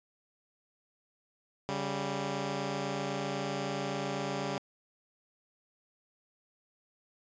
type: tone pair together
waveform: 10% pulse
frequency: 139.97 / 196 Hz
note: C#3 / G3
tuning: +17 / 0 cents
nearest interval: tritone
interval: 583 cents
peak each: -27 dBFS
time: 1.69-4.58 s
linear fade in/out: 0 ms
effects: resampled to 16000 Hz